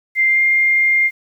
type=tone with pitch glide; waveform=sine; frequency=2093 to 2112 Hz; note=C7 to C7; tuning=0 to +16 cents; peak=-11 dBFS; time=0.15-1.11 s; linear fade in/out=50 ms; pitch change=+16 cents; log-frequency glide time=0.26-0.41 s; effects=8-bit